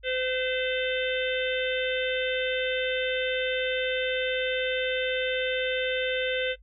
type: harmonic tone with a mistuned harmonic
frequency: 512 Hz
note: C5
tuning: 38 cents flat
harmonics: 1 / 3 / 4 / 5 / 6 / 7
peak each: -28 / -33 / -34 / -35 / -36 / -36 dBFS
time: 0.03-6.56 s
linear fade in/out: 50 ms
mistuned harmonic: 5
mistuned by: +46 cents
effects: noise-tail reverb RT60 0.1 s tail -19 dB re dry + added 50 Hz sine -51 dBFS peak until 6.62 s